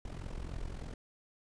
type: noise with amplitude modulation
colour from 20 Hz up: brown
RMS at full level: -38 dBFS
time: 0.05-0.94 s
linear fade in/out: 2 ms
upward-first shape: sine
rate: 43.3 Hz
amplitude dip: 75%
effects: resampled to 22050 Hz